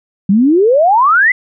sine exponential sweep, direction up, 185.4 to 2070 Hz, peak -6 dBFS, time 0.29-1.32 s, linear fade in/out 5 ms, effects none

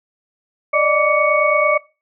sine tone cluster, 585 / 614 / 1158 / 2226 Hz, D5 / D#5 / D6 / C#7, -7 / -23 / -25 / +7 cents, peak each -18 dBFS, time 0.73-1.78 s, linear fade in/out 10 ms, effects noise-tail reverb RT60 0.3 s tail -21 dB re dry

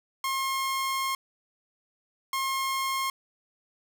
sawtooth tone bursts at uneven times, 1072 Hz, C6, 42 cents sharp, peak -23 dBFS, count 2, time 0.24-1.15 / 2.33-3.1 s, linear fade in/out 2 ms, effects none

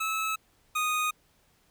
25% pulse tone pair in turn, 1299 / 1240.4 Hz, E6 / D#6, -26 / -6 cents, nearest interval minor second, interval 80 cents, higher first, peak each -24 / -22 dBFS, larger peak second, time 0-0.36 / 0.75-1.11 s, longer neither, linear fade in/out 10 ms, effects pink hiss -66 dBFS RMS until 1.7 s

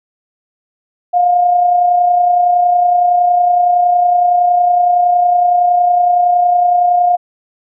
sine tone with amplitude modulation, 710 Hz, F5, 28 cents sharp, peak -6 dBFS, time 1.13-7.17 s, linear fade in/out 20 ms, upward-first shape sine, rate 30.8 Hz, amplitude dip 40%, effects none

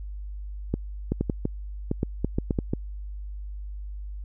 clicks, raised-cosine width 3 ms, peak -11 dBFS, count 12, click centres 0.74 / 1.12 / 1.21 / 1.298 / 1.454 / 1.914 / 2.031 / 2.246 / 2.385 / 2.508 / 2.588 / 2.735 s, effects added 50 Hz sine -33 dBFS peak until 4.24 s

